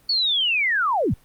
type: linear sweep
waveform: sine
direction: down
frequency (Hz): 4500 to 58.27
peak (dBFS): -18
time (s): 0.09-1.14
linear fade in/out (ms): 5
effects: pink hiss -57 dBFS RMS until 1.24 s + Opus 32 kbps